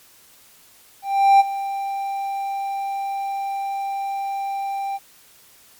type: tone with ADSR envelope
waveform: triangle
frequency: 789 Hz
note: G5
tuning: 11 cents sharp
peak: -6 dBFS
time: 1.02-4.99 s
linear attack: 380 ms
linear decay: 24 ms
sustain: -15 dB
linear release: 36 ms
effects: white hiss -51 dBFS RMS until 5.79 s + MP3 96 kbps